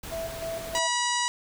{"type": "noise", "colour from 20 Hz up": "pink", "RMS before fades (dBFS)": -39, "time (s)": [0.03, 0.79], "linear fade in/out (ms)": 5}
{"type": "tone with tremolo", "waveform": "sine", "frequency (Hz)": 660, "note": "E5", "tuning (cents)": 2, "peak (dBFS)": -30, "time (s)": [0.11, 0.88], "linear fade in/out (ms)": 20, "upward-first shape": "square", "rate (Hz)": 3.2, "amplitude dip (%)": 55}
{"type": "harmonic tone", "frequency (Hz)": 970, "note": "B5", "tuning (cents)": -31, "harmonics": [1, 2, 3, 4, 5, 6, 7, 8, 9], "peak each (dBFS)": [-28, -31, -33, -34, -35, -36, -36, -37, -38], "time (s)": [0.75, 1.28], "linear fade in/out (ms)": 0}
{"effects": []}